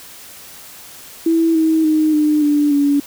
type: tone with pitch steps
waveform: sine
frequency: 328.6 / 319.4 / 310.5 / 301.9 / 293.4 / 285.2 Hz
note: E4 / D#4 / D#4 / D4 / D4 / C#4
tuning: -5 / +45 / -3 / +48 / -2 / +49 cents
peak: -11 dBFS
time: 1.26-3 s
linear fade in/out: 5 ms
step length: 290 ms
effects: white hiss -38 dBFS RMS until 3.06 s